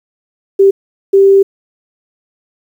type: tone bursts at uneven times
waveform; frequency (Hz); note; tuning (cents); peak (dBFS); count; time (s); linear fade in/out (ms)
sine; 392; G4; 0; -3; 2; 0.59-0.71 / 1.13-1.43; 10
effects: 7-bit